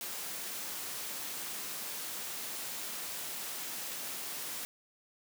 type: high-pass noise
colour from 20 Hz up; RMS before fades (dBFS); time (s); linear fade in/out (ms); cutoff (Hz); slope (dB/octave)
white; -40; 0.01-4.65; 0; 150; 12
effects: none